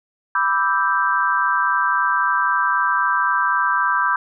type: chord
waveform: sine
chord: E minor seventh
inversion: second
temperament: equal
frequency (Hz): 987.8 / 1174.7 / 1318.5 / 1568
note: B5 / D6 / E6 / G6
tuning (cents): 0 / 0 / 0 / 0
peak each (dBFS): -21 / -21 / -24 / -20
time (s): 0.35-4.16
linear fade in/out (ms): 2
effects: none